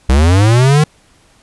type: linear sweep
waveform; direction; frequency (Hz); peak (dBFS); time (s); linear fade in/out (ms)
square; up; 61.74 to 155.56; -7; 0.09-0.84; 5
effects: pink hiss -50 dBFS RMS until 1.42 s + resampled to 24000 Hz